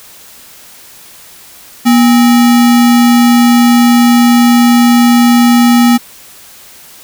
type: tone with sample-and-hold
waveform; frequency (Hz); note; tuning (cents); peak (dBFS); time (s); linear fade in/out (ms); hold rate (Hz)
sine; 240; B3; -49; -3; 1.85-5.98; 20; 1050
effects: white hiss -36 dBFS RMS until 7.03 s